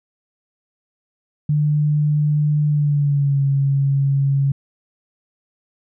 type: tone with pitch glide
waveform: sine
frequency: 149.2 to 138.41 Hz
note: D3 to C#3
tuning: +28 to -2 cents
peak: -14 dBFS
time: 1.49-4.52 s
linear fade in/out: 5 ms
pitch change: -130 cents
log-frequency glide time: 2.67-3.43 s
effects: none